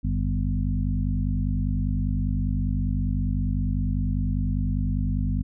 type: harmonic tone with a mistuned harmonic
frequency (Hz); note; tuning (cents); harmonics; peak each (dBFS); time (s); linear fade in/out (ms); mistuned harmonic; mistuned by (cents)
50; G1; +35; 1 / 2 / 3 / 4 / 5; -25 / -28 / -30 / -31 / -32; 0.03-5.43; 20; 2; -86
effects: none